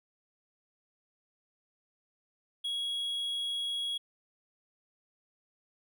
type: tone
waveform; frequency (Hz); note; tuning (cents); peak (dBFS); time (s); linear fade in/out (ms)
triangle; 3322; G#7; 0; -30; 2.64-3.98; 10
effects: none